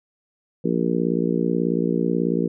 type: harmonic tone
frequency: 58.3 Hz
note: A#1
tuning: 1 cent sharp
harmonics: 3 / 4 / 5 / 6 / 7 / 8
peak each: -24 / -25 / -26 / -27 / -27 / -28 dBFS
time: 0.64-2.48 s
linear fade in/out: 10 ms
effects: none